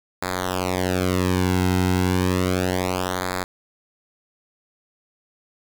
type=tone with flanger; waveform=sawtooth; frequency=91.8 Hz; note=F#2; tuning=13 cents flat; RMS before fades=-22 dBFS; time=0.22-3.44 s; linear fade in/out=5 ms; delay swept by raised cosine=0.34 to 1.74 ms; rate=0.32 Hz; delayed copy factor=-1; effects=8-bit